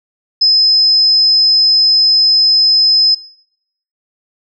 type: tone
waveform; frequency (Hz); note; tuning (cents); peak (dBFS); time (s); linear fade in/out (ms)
sine; 5100; D#8; +42; -6; 0.41-3.15; 10
effects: noise-tail reverb RT60 0.8 s tail -24 dB re dry